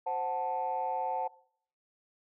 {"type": "chord", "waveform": "sine", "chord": "F# diminished", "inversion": "second", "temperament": "equal", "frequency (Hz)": [523.3, 740, 880], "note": ["C5", "F#5", "A5"], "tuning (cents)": [0, 0, 0], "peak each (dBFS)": [-37, -33, -32], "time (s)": [0.06, 1.28], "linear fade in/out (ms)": 10, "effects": ["noise-tail reverb RT60 0.6 s tail -21 dB re dry", "tanh soft clip ceiling -23 dBFS"]}